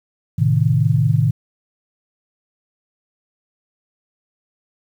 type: chord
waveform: sine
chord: A diminished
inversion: none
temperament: equal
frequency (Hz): 110 / 130.81 / 155.56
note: A2 / C3 / Eb3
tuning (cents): 0 / 0 / 0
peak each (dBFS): -17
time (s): 0.38-1.31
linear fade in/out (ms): 10
effects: 8-bit